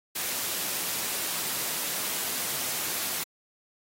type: high-pass noise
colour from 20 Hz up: white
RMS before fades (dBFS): -31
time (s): 0.15-3.24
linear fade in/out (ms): 10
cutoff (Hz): 130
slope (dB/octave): 12
effects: AAC 48 kbps